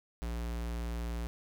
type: tone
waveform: square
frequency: 58.27 Hz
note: A#1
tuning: in tune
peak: -35 dBFS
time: 0.22-1.27 s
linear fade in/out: 0 ms
effects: none